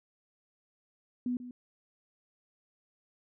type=tone with echo; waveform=sine; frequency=246.9 Hz; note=B3; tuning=in tune; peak=-29 dBFS; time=1.26-1.37 s; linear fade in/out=2 ms; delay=140 ms; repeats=1; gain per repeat=-12 dB; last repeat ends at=1.51 s; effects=none